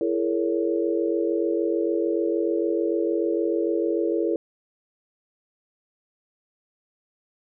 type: chord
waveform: sine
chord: A# half-diminished seventh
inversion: second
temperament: just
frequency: 335.6 / 419.5 / 466.2 / 559.4 Hz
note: E4 / G#4 / A#4 / C#5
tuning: +31 / +17 / 0 / +16 cents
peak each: -24 / -27 / -27 / -30 dBFS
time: 0.01-4.36 s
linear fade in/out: 2 ms
effects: none